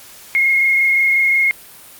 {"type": "tone with frequency modulation", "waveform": "sine", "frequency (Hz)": 2151, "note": "C7", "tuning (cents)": 47, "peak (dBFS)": -11, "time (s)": [0.35, 1.51], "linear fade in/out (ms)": 0, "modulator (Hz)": 25.6, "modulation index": 1.2, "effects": ["white hiss -40 dBFS RMS until 1.99 s", "Opus 48 kbps"]}